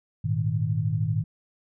sine chord, Ab suspended second, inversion none, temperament equal, 103.83 / 116.54 / 155.56 Hz, Ab2 / Bb2 / Eb3, 0 / 0 / 0 cents, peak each -27 dBFS, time 0.24-1.24 s, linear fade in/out 10 ms, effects none

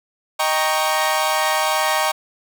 sawtooth chord, Eb dominant seventh, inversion none, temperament equal, 622.3 / 784 / 932.3 / 1108.7 Hz, Eb5 / G5 / Bb5 / Db6, 0 / 0 / 0 / 0 cents, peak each -19 dBFS, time 0.39-2.12 s, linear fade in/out 10 ms, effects none

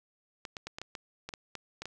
clicks, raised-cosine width 0.2 ms, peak -22 dBFS, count 11, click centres 0.452 / 0.568 / 0.67 / 0.785 / 0.816 / 0.952 / 1.29 / 1.338 / 1.553 / 1.82 / 1.856 s, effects none

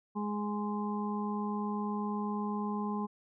harmonic tone, 208 Hz, G#3, 3 cents sharp, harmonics 1 / 2 / 4 / 5, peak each -33 / -41 / -41 / -40 dBFS, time 0.15-3.07 s, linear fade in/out 20 ms, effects none

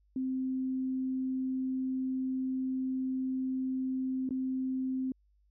sine tone with dropouts, 260.6 Hz, C4, 7 cents flat, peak -30 dBFS, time 0.16-5.12 s, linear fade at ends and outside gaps 2 ms, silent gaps 4.291-4.307 s, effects added 50 Hz sine -65 dBFS peak until 5.5 s

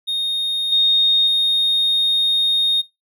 triangle tone with level steps, 3700 Hz, A#7, 14 cents flat, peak -17 / -9 / -12 dBFS, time 0.07-2.82 s, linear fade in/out 20 ms, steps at 0.72 / 1.27 s, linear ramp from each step 5 ms, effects noise-tail reverb RT60 0.2 s tail -22 dB re dry + tanh soft clip ceiling -10 dBFS

